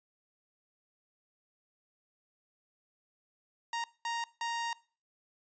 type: tone bursts at uneven times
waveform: sawtooth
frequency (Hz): 932.3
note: A#5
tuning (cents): 0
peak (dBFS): -29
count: 3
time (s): 3.73-3.84 / 4.05-4.24 / 4.41-4.73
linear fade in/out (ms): 2
effects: noise-tail reverb RT60 0.4 s tail -22 dB re dry + resampled to 16000 Hz